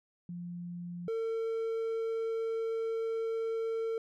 sine / triangle tone pair in turn, 174.61 / 451.6 Hz, F3 / A4, 0 / +45 cents, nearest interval octave + major third, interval 1645 cents, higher second, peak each -38 / -29 dBFS, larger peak second, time 0.29-1.08 / 1.08-3.98 s, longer second, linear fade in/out 2 ms, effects none

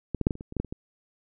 clicks, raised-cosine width 3 ms, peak -15 / -14 / -6 / -14 / -28 / -25 / -26 / -17 / -14 / -29 / -21 dBFS, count 11, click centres 0.147 / 0.213 / 0.269 / 0.308 / 0.354 / 0.409 / 0.524 / 0.567 / 0.6 / 0.647 / 0.725 s, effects none

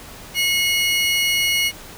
35% pulse tone pair together, 2173 / 2900 Hz, C#7 / F#7, -35 / -35 cents, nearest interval perfect fourth, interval 500 cents, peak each -18 dBFS, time 0.34-1.72 s, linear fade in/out 50 ms, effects pink hiss -39 dBFS RMS until 1.97 s

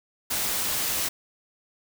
white noise, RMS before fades -27 dBFS, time 0.3-1.09 s, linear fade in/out 10 ms, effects none

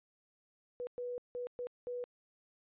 sine tone bursts at uneven times, 490 Hz, B4, 14 cents flat, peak -37 dBFS, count 5, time 0.8-0.87 / 0.98-1.18 / 1.35-1.47 / 1.59-1.67 / 1.87-2.04 s, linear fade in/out 0 ms, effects resampled to 8000 Hz

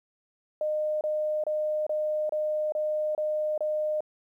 sine tone bursts, 611 Hz, D#5, 32 cents flat, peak -25 dBFS, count 8, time 0.61-4.006 s, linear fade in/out 2 ms, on 400 ms, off 28 ms, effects 11-bit

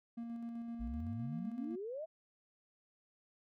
triangle tone with tremolo, 233.1 Hz, A#3, in tune, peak -38 dBFS, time 0.17-1.76 s, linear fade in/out 10 ms, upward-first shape square, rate 7.8 Hz, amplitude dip 25%
sine exponential sweep, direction up, 51.91 to 663 Hz, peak -40 dBFS, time 0.79-2.06 s, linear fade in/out 20 ms
effects none

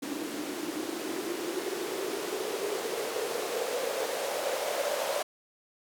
blue noise with band-pass filter sweep, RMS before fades -33 dBFS, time 0.02-5.23 s, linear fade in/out 10 ms, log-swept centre 290 to 590 Hz, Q 6.4, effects none

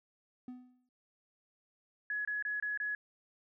triangle tone with exponential decay, 250.4 Hz, B3, 24 cents sharp, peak -38 dBFS, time 0.48-0.89 s, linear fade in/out 2 ms, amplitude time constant 89 ms
sine tone bursts, 1687 Hz, G#6, 27 cents sharp, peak -33 dBFS, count 5, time 2.1-2.95 s, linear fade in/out 2 ms, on 150 ms, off 25 ms
effects none

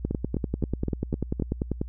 two click trains, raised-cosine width 3 ms, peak -14 / -13 dBFS, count 6 / 19, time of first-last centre 0.11-1.399 / 0.05-1.815 s, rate 3.88 / 10.2 Hz, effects added 60 Hz sine -35 dBFS peak until 1.88 s

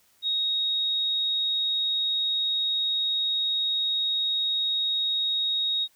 sine tone, 3760 Hz, A#7, 14 cents sharp, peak -23 dBFS, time 0.22-5.88 s, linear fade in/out 50 ms, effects white hiss -63 dBFS RMS until 5.95 s

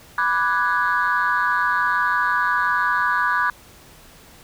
sine chord, G# half-diminished seventh, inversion first, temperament equal, 987.8 / 1174.7 / 1480 / 1661.2 Hz, B5 / D6 / F#6 / G#6, 0 / 0 / 0 / 0 cents, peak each -22 dBFS, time 0.18-3.5 s, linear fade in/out 2 ms, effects tanh soft clip ceiling -10 dBFS + pink hiss -47 dBFS RMS until 4.43 s

